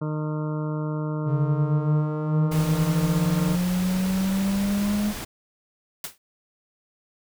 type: harmonic tone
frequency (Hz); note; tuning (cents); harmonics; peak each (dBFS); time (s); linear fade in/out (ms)
153; D#3; -29; 1 / 2 / 3 / 4 / 6 / 7 / 8 / 9; -26 / -32 / -36 / -38 / -42 / -43 / -44 / -45; 0.01-3.56; 10
type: exponential sweep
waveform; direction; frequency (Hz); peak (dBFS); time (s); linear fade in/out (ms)
triangle; up; 138.59 to 210.4; -19; 1.25-5.14; 50
type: noise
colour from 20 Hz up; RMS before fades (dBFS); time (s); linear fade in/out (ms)
pink; -34; 2.51-5.25; 10
type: noise with exponential decay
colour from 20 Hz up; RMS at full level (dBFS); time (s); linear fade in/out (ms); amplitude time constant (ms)
white; -28; 6.04-6.18; 2; 29
effects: none